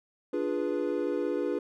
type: chord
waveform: triangle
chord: D diminished seventh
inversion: none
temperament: equal with one note detuned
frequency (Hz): 293.7 / 349.2 / 415.3 / 492.2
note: D4 / F4 / Ab4 / Cb5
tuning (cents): 0 / 0 / 0 / -6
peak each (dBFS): -31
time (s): 0.33-1.59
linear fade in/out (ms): 5
effects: none